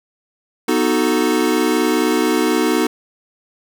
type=chord; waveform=square; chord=B dominant seventh; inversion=none; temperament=equal; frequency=246.9 / 311.1 / 370 / 440 Hz; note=B3 / D#4 / F#4 / A4; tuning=0 / 0 / 0 / 0 cents; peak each=-21 / -19 / -21 / -22 dBFS; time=0.68-2.87 s; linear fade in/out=5 ms; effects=none